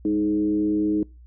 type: tone with frequency modulation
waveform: sine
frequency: 312.7 Hz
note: D#4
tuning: 9 cents sharp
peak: -19 dBFS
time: 0.05-1.03 s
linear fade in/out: 2 ms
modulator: 109 Hz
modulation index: 0.62
effects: noise-tail reverb RT60 0.3 s tail -26 dB re dry + added 60 Hz sine -44 dBFS peak until 1.26 s